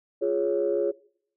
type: chord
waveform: sine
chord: Db major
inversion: first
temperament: equal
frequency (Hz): 349.2 / 415.3 / 554.4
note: F4 / Ab4 / Db5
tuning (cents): 0 / 0 / 0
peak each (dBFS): -27 / -25 / -26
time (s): 0.21-0.92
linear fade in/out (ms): 20
effects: noise-tail reverb RT60 0.6 s tail -21 dB re dry + tanh soft clip ceiling -14 dBFS